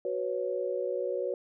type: chord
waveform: sine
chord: F# suspended fourth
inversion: none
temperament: equal with one note detuned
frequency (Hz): 371.1 / 493.9 / 554.4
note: F#4 / B4 / C#5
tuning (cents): +5 / 0 / 0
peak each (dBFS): -34 / -33 / -33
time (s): 0.05-1.34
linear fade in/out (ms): 2
effects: none

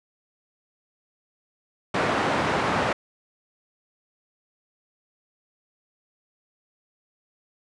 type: band-pass noise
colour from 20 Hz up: white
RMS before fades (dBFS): -24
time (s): 1.94-2.93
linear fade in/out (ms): 5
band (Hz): 100 to 1300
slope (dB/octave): 12
effects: resampled to 22050 Hz

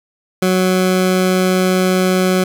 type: tone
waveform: 20% pulse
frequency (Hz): 185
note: F#3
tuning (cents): 0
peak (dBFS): -7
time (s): 0.42-2.44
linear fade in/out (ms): 5
effects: none

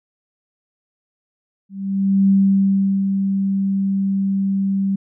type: tone with ADSR envelope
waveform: sine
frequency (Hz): 195.2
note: G3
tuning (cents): -7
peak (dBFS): -10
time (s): 1.69-4.96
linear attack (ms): 600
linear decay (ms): 750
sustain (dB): -6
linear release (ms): 9
effects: none

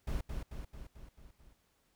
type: noise with echo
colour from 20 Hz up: brown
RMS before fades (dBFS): -35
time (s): 0.07-0.21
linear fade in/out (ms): 5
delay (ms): 220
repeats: 6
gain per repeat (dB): -4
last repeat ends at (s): 1.53
effects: pink hiss -74 dBFS RMS until 1.95 s

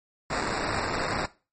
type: noise with sample-and-hold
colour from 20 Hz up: blue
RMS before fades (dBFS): -29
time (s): 0.3-1.26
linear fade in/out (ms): 5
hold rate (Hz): 3150
effects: noise-tail reverb RT60 0.3 s tail -18 dB re dry + MP3 32 kbps

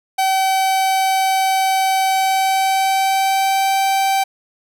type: tone with pitch glide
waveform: 45% pulse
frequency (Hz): 765 to 777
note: G5 to G5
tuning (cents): -42 to -16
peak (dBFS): -14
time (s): 0.18-4.24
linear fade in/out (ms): 10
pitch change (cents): +26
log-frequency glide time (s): 2.08-3.78
effects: none

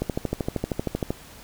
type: click train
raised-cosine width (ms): 2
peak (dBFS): -11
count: 15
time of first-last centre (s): 0.02-1.105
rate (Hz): 12.9
effects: pink hiss -46 dBFS RMS until 1.43 s

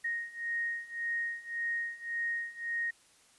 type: beating tone pair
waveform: sine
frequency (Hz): 1864.7 / 1866.5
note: A#6 / A#6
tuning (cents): 0 / +2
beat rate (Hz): 1.8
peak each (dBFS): -37 / -35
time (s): 0.04-2.91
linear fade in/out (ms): 10
effects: white hiss -63 dBFS RMS until 3.38 s + resampled to 24000 Hz

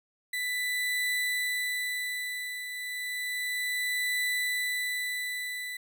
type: tone with tremolo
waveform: 35% pulse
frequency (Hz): 1987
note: B6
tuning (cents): +10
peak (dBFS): -25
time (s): 0.33-5.77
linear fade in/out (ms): 5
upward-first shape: triangle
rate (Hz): 0.32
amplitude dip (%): 65
effects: none

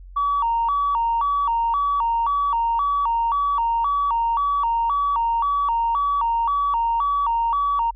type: tone with vibrato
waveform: sine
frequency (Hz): 1028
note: C6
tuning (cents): -31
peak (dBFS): -17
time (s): 0.16-7.91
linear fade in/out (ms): 10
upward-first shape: square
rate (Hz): 1.9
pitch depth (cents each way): 180
effects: tanh soft clip ceiling -13 dBFS + added 45 Hz sine -38 dBFS peak until 7.95 s

